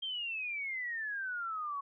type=exponential sweep; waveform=sine; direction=down; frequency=3200 to 1103 Hz; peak=-35 dBFS; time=0.02-1.81 s; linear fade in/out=10 ms; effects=none